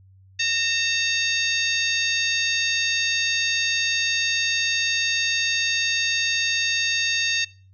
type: harmonic tone with a mistuned harmonic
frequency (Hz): 920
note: A#5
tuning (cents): -23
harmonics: 2 / 3 / 4 / 5 / 6 / 7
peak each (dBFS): -27 / -25 / -27 / -28 / -34 / -30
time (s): 0.39-7.45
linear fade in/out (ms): 10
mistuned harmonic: 3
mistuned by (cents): -55
effects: noise-tail reverb RT60 0.4 s tail -22 dB re dry + added 95 Hz sine -49 dBFS peak until 7.73 s